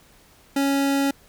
square tone pair together, 277.2 / 553.9 Hz, C#4 / C#5, 0 / -1 cents, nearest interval octave, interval 1199 cents, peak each -20 / -30 dBFS, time 0.56-1.11 s, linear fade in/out 5 ms, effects pink hiss -54 dBFS RMS until 1.28 s

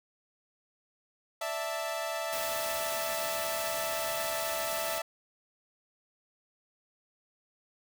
sawtooth chord, D suspended second, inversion none, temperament equal with one note detuned, 587.3 / 659.3 / 884.6 Hz, D5 / E5 / A5, 0 / 0 / +9 cents, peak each -36 / -30 / -36 dBFS, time 1.41-5.02 s, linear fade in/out 5 ms
white noise, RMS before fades -38 dBFS, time 2.32-4.99 s, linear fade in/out 10 ms
effects none

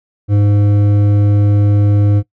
sine tone with hard clipping, 102.5 Hz, G#2, 22 cents flat, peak -10 dBFS, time 0.28-2.23 s, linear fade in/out 50 ms, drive 9 dB, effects noise-tail reverb RT60 0.1 s tail -19 dB re dry

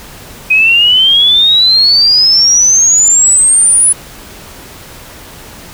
sine exponential sweep, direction up, 2503 to 10130 Hz, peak -4 dBFS, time 0.5-3.93 s, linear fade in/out 10 ms, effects pink hiss -32 dBFS RMS until 5.73 s

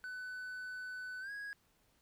triangle tone with pitch glide, 1500 to 1654.8 Hz, F#6 to G#6, +23 to -7 cents, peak -40 dBFS, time 0.04-1.53 s, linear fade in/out 0 ms, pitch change +170 cents, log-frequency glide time 1.2-1.31 s, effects pink hiss -73 dBFS RMS until 2.01 s

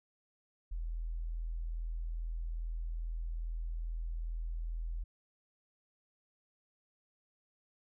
sine tone, 41.2 Hz, E1, in tune, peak -35 dBFS, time 0.71-5.04 s, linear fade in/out 10 ms, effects none

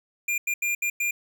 square tone bursts at uneven times, 2400 Hz, D7, 37 cents sharp, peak -24 dBFS, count 5, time 0.28-0.38 / 0.47-0.54 / 0.62-0.75 / 0.82-0.9 / 1-1.11 s, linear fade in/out 5 ms, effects none

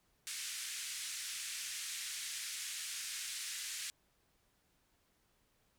white band-pass noise, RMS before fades -43 dBFS, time 0.27-3.9 s, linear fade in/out 0 ms, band 1700 to 9600 Hz, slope 24 dB/octave, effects pink hiss -75 dBFS RMS until 5.78 s

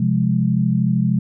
sine chord, F minor, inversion second, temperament equal, 130.81 / 174.61 / 207.7 Hz, C3 / F3 / Ab3, 0 / 0 / 0 cents, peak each -19 / -19 / -19 dBFS, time 0-1.19 s, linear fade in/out 5 ms, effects none

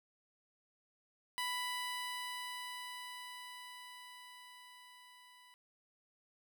15% pulse tone with level ramp, 990 Hz, B5, 4 cents sharp, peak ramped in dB -29 to -53 dBFS, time 1.38-5.54 s, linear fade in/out 0 ms, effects none

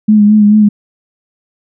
sine tone with vibrato, 210.2 Hz, G#3, 21 cents sharp, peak -3 dBFS, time 0.08-0.69 s, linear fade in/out 10 ms, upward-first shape sine, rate 4.6 Hz, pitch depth 36 cents each way, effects none

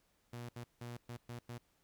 sawtooth tone bursts at uneven times, 120 Hz, B2, 49 cents flat, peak -40 dBFS, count 6, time 0.33-0.49 / 0.56-0.64 / 0.81-0.97 / 1.09-1.17 / 1.29-1.39 / 1.49-1.58 s, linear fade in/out 5 ms, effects pink hiss -75 dBFS RMS until 1.83 s

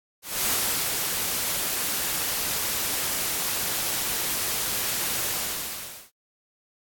white noise with ADSR envelope, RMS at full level -24 dBFS, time 0.22-6.11 s, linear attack 230 ms, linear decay 460 ms, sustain -3 dB, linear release 820 ms, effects AAC 64 kbps

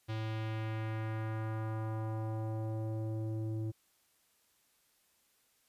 square tone with low-pass filter sweep, 110.1 Hz, A2, 2 cents sharp, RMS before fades -37 dBFS, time 0.08-3.72 s, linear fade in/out 20 ms, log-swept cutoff 3800 to 330 Hz, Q 1.4, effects white hiss -72 dBFS RMS until 5.68 s + resampled to 32000 Hz

